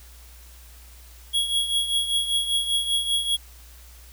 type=tone with tremolo; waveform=square; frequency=3322 Hz; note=G#7; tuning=in tune; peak=-19 dBFS; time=1.33-3.37 s; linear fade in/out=20 ms; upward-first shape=triangle; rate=5.1 Hz; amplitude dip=70%; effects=added 60 Hz sine -45 dBFS peak until 4.12 s + white hiss -51 dBFS RMS until 4.12 s